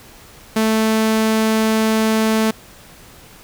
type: tone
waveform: sawtooth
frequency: 220 Hz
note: A3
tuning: in tune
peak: -10 dBFS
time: 0.56-2.51 s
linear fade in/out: 5 ms
effects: pink hiss -43 dBFS RMS until 3.43 s